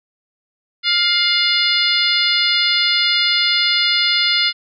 harmonic tone with a mistuned harmonic, 702 Hz, F5, 9 cents sharp, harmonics 2 / 3 / 4 / 5 / 6 / 7, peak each -24 / -20 / -22 / -19 / -19 / -22 dBFS, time 0.83-4.53 s, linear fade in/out 50 ms, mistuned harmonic 4, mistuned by +43 cents, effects none

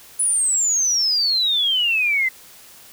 sine exponential sweep, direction down, 10160 to 2029 Hz, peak -16 dBFS, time 0.19-2.29 s, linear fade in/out 10 ms, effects white hiss -45 dBFS RMS until 2.92 s

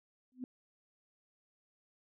sine tone with exponential growth, 253.1 Hz, B3, 43 cents sharp, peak -34 dBFS, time 0.32-0.44 s, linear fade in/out 1 ms, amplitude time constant 24 ms, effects none

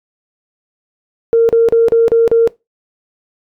sine tone bursts, 460 Hz, A#4, 23 cents flat, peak -5 dBFS, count 6, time 1.33-2.475 s, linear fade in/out 0 ms, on 160 ms, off 37 ms, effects noise-tail reverb RT60 0.2 s tail -21 dB re dry + tanh soft clip ceiling -1 dBFS

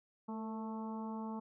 harmonic tone with a mistuned harmonic, 220 Hz, A3, in tune, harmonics 1 / 2 / 3 / 4 / 5 / 6, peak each -40 / -50 / -54 / -47 / -52 / -61 dBFS, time 0.28-1.4 s, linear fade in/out 10 ms, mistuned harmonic 2, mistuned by +37 cents, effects none

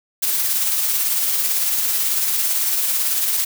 blue noise with tremolo, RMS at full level -18 dBFS, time 0.22-3.45 s, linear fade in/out 10 ms, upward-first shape triangle, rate 18 Hz, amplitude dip 35%, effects none

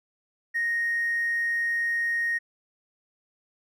sine tone with hard clipping, 1864.7 Hz, A#6, in tune, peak -24 dBFS, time 0.54-2.39 s, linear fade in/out 20 ms, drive 1 dB, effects none

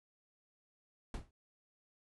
brown noise with exponential decay, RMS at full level -35 dBFS, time 1.14-1.31 s, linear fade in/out 2 ms, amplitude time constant 35 ms, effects resampled to 24000 Hz

